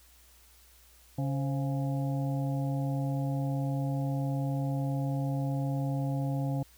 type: harmonic tone with a mistuned harmonic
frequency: 138.59 Hz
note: C#3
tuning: in tune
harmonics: 1 / 2 / 4 / 5 / 6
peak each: -29 / -35 / -41 / -43 / -45 dBFS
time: 1.18-6.63 s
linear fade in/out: 5 ms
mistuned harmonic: 4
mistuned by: -84 cents
effects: added 60 Hz sine -60 dBFS peak until 6.77 s + white hiss -60 dBFS RMS until 6.77 s